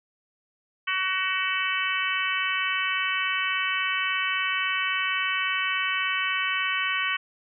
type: harmonic tone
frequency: 376.4 Hz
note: F#4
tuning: 30 cents sharp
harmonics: 3 / 4 / 5 / 6 / 7 / 8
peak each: -31 / -31 / -31 / -31 / -31 / -31 dBFS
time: 0.87-7.17 s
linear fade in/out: 10 ms
effects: none